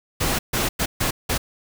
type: noise bursts at uneven times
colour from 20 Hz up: pink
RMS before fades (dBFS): -22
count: 5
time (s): 0.2-0.39 / 0.53-0.69 / 0.79-0.86 / 1-1.11 / 1.29-1.38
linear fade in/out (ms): 10
effects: none